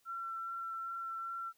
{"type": "tone with vibrato", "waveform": "sine", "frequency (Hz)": 1352, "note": "E6", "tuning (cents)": 43, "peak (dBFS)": -38, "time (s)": [0.05, 1.53], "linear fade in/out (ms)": 50, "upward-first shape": "sine", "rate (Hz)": 2.5, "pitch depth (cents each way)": 11, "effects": ["white hiss -73 dBFS RMS until 1.57 s"]}